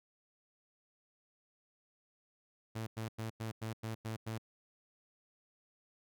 sawtooth tone bursts, 111.4 Hz, A2, 22 cents sharp, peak -34 dBFS, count 8, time 2.75-4.382 s, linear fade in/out 10 ms, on 120 ms, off 96 ms, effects none

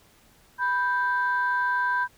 sine tone pair together, 987.8 / 1568 Hz, B5 / G6, 0 / 0 cents, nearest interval minor sixth, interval 800 cents, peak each -24 dBFS, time 0.58-2.08 s, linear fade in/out 50 ms, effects tanh soft clip ceiling -15 dBFS + pink hiss -58 dBFS RMS until 2.17 s

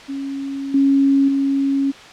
sine tone with level steps, 275.2 Hz, C#4, 12 cents flat, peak -23 / -11 / -15 dBFS, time 0.08-1.92 s, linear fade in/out 20 ms, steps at 0.74 / 1.28 s, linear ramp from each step 5 ms, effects white hiss -39 dBFS RMS until 2.12 s + low-pass 4000 Hz 12 dB/octave

